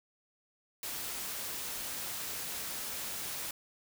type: noise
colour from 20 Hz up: white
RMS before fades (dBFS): -39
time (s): 0.83-3.51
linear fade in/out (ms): 2
effects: none